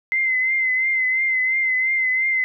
sine tone with vibrato, 2063 Hz, C7, 25 cents flat, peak -17 dBFS, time 0.12-2.44 s, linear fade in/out 0 ms, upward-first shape triangle, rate 2.9 Hz, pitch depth 45 cents each way, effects none

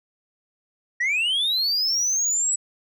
sine linear sweep, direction up, 1864.7 to 7902 Hz, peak -17 dBFS, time 1-2.56 s, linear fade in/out 10 ms, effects tanh soft clip ceiling -19 dBFS

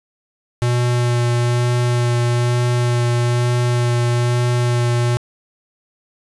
square tone with vibrato, 121 Hz, B2, 35 cents flat, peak -15 dBFS, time 0.62-5.17 s, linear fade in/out 0 ms, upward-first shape sine, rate 1.1 Hz, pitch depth 13 cents each way, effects resampled to 24000 Hz + 8-bit

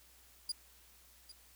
35% pulse tone with echo, 4846 Hz, D#8, 47 cents flat, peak -33 dBFS, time 0.49-0.52 s, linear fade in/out 5 ms, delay 800 ms, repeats 1, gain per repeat -15 dB, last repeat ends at 1.32 s, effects added 60 Hz sine -67 dBFS peak until 1.55 s + white hiss -63 dBFS RMS until 1.55 s

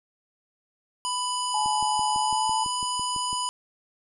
harmonic tone, 993 Hz, B5, 9 cents sharp, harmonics 1 / 3 / 5 / 7 / 9 / 10, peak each -28 / -33 / -35 / -36 / -38 / -38 dBFS, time 1.05-3.49 s, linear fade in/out 0 ms
sine tone with pitch glide, 850 to 876.4 Hz, G#5 to A5, +40 to -7 cents, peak -24 dBFS, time 1.54-2.64 s, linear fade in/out 5 ms, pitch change +53 cents, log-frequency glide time 2.16-2.53 s
click train, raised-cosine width 3 ms, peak -28 dBFS, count 11, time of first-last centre 1.66-3.329 s, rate 5.99 Hz
effects none

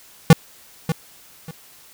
square tone with echo, 161.9 Hz, E3, 31 cents flat, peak -5 dBFS, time 0.3-0.33 s, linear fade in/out 2 ms, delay 590 ms, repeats 2, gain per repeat -13 dB, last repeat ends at 1.51 s, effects white hiss -48 dBFS RMS until 1.93 s

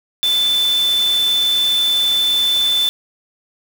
sine tone in noise, 3520 Hz, A7, in tune, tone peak -13 dBFS, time 0.23-2.89 s, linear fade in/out 0 ms, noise white, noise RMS -28 dBFS, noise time 0.23-2.89 s, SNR +12 dB, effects none

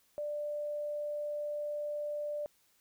sine tone, 591 Hz, D5, 11 cents sharp, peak -34 dBFS, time 0.18-2.46 s, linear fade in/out 0 ms, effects white hiss -70 dBFS RMS until 2.8 s

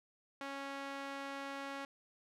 sawtooth tone with band-pass filter, 276.3 Hz, C#4, 6 cents flat, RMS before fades -44 dBFS, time 0.41-1.85 s, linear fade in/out 2 ms, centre 1500 Hz, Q 0.64, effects none

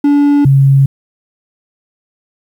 triangle / sine tone pair in turn, 287.5 / 136.94 Hz, D4 / C#3, -37 / -21 cents, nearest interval octave + minor second, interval 1284 cents, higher first, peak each -4 dBFS, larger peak neither, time 0.04-0.45 / 0.45-0.86 s, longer neither, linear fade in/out 5 ms, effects 7-bit

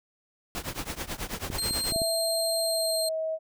pink noise with tremolo, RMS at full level -31 dBFS, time 0.55-1.92 s, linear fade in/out 0 ms, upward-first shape triangle, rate 9.2 Hz, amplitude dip 95%
clicks, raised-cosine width 3 ms, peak -21 dBFS, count 5, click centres 1.502 / 1.709 / 1.922 / 1.961 / 2.018 s
25% pulse tone, 4186 Hz, C8, in tune, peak -23 dBFS, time 1.58-3.09 s, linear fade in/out 5 ms
sine tone with pitch glide, 659.3 to 638.7 Hz, E5 to D#5, 0 to +45 cents, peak -27 dBFS, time 1.91-3.39 s, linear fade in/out 50 ms, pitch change -55 cents, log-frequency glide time 2.61-3.16 s
effects none

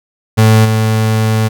35% pulse tone with level steps, 110 Hz, A2, in tune, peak -3 / -8 dBFS, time 0.37-1.49 s, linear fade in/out 20 ms, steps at 0.64 s, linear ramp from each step 20 ms, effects none

